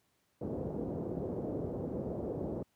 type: low-pass noise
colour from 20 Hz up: white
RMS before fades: -37 dBFS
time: 0.41-2.63 s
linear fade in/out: 5 ms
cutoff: 500 Hz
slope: 24 dB/octave
effects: pink hiss -75 dBFS RMS until 2.75 s + high-pass 80 Hz 12 dB/octave